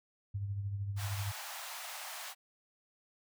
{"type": "tone with tremolo", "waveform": "sine", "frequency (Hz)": 100, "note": "G2", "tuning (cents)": 35, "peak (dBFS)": -32, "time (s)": [0.34, 1.32], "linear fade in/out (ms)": 10, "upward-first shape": "triangle", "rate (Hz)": 13, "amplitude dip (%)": 55}
{"type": "high-pass noise", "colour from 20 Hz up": "pink", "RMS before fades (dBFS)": -44, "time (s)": [0.96, 2.35], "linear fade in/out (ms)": 50, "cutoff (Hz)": 660, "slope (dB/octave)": 48}
{"effects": []}